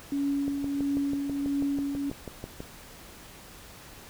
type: tone with tremolo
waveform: sine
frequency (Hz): 281.2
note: C#4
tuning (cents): +25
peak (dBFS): -24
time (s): 0.12-2.1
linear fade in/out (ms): 2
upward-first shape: triangle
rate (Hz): 1.5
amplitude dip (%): 45
type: click train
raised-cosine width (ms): 2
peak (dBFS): -23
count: 14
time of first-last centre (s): 0.48-2.604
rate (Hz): 6.12
effects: pink hiss -48 dBFS RMS until 4.09 s